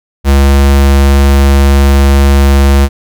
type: tone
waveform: square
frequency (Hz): 69.3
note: C#2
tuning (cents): 0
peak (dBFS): -4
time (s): 0.24-2.89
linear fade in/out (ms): 50
effects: none